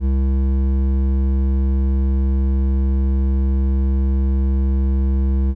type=tone with hard clipping; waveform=sine; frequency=66.7 Hz; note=C2; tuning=34 cents sharp; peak=-16 dBFS; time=0-5.55 s; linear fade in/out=50 ms; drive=10 dB; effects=none